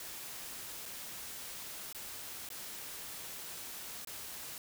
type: noise with dropouts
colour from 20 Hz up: white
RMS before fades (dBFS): -45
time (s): 0-4.58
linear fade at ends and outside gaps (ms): 1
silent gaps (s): 0.856-0.86 / 1.927-1.947 / 2.489-2.502 / 4.048-4.072
effects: none